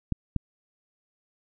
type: clicks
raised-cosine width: 5 ms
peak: -13 dBFS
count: 2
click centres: 0.123 / 0.363 s
effects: none